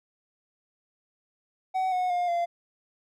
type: tone with pitch steps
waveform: triangle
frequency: 752 / 730.6 / 709.8 / 689.6 Hz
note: F#5 / F#5 / F5 / F5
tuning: +28 / -22 / +28 / -22 cents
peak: -22 dBFS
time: 1.74-2.46 s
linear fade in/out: 20 ms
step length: 180 ms
effects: none